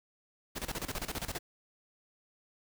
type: noise with tremolo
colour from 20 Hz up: pink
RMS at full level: -36 dBFS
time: 0.55-1.39 s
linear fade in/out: 20 ms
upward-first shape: square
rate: 15 Hz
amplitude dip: 80%
effects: none

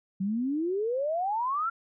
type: exponential sweep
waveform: sine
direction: up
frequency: 185 to 1397 Hz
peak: -26 dBFS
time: 0.2-1.7 s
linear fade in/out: 10 ms
effects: none

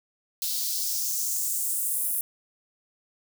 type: noise with high-pass filter sweep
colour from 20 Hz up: blue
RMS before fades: -28 dBFS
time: 0.42-2.21 s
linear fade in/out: 2 ms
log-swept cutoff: 4000 to 11000 Hz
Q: 2.4
effects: none

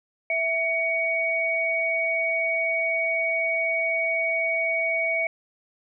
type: tone pair together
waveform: sine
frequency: 659.3 / 2244 Hz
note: E5 / C#7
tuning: 0 / +21 cents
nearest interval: octave + major sixth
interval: 2121 cents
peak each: -27 / -23 dBFS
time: 0.3-5.27 s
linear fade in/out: 2 ms
effects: none

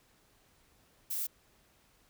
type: noise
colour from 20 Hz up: violet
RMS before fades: -35 dBFS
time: 1.1-1.27 s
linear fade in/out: 10 ms
effects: pink hiss -67 dBFS RMS until 2.09 s

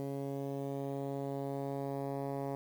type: tone with low-pass filter sweep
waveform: 10% pulse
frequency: 138.59 Hz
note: C#3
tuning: in tune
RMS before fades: -38 dBFS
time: 0-2.55 s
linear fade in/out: 0 ms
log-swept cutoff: 470 to 870 Hz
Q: 0.97
effects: 9-bit

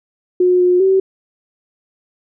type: tone with pitch steps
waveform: sine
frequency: 361.9 / 359.4 / 382.4 Hz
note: F#4 / F4 / G4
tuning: -38 / +50 / -43 cents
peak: -9 dBFS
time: 0.4-1 s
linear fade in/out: 5 ms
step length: 200 ms
effects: none

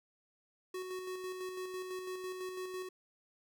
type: tone with tremolo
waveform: square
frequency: 370 Hz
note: F#4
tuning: in tune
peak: -39 dBFS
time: 0.74-2.89 s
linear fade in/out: 5 ms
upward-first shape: square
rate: 6 Hz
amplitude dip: 35%
effects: none

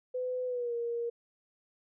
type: tone with pitch glide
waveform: sine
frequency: 504 to 470.2 Hz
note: B4 to A#4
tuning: +35 to +15 cents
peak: -31 dBFS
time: 0.14-1.1 s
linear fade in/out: 10 ms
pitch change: -120 cents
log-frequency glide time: 0.46-0.74 s
effects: none

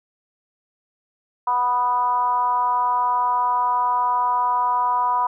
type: tone with frequency modulation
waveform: sine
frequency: 985 Hz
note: B5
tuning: 5 cents flat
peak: -17 dBFS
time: 1.47-5.27 s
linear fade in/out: 5 ms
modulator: 249 Hz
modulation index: 0.66
effects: none

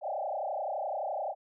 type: tone with frequency modulation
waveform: sine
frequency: 693 Hz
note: F5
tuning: 14 cents flat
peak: -31 dBFS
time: 0.01-1.35 s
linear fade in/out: 50 ms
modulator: 31.7 Hz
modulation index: 3.8
effects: none

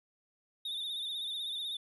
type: tone with vibrato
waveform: triangle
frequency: 3628 Hz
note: A#7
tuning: 48 cents flat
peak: -34 dBFS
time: 0.65-1.77 s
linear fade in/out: 5 ms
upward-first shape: sine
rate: 16 Hz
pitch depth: 72 cents each way
effects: none

